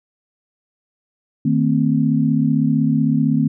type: chord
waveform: sine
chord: A diminished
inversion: second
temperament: equal with one note detuned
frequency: 155.56 / 225.8 / 261.6 Hz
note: Eb3 / A3 / C4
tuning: 0 / +45 / 0 cents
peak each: -18 dBFS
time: 1.45-3.48 s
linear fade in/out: 5 ms
effects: none